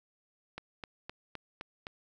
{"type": "click train", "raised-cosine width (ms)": 0.3, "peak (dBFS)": -24, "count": 6, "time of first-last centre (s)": [0.58, 1.869], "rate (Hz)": 3.88, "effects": []}